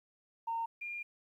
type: tone pair in turn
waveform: sine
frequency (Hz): 916 / 2406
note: A#5 / D7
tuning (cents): -31 / +41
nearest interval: octave + perfect fourth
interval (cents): 1672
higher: second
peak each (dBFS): -32 / -38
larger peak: first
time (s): 0.47-0.66 / 0.81-1.03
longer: second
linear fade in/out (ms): 10
effects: tanh soft clip ceiling -28 dBFS + 12-bit